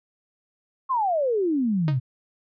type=exponential sweep; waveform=sine; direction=down; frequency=1100 to 120 Hz; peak=-20 dBFS; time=0.89-2 s; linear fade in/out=20 ms
type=tone with exponential decay; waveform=sawtooth; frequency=311.1 Hz; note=D#4; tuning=in tune; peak=-21 dBFS; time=1.88-2 s; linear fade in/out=0 ms; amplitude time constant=24 ms
effects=resampled to 11025 Hz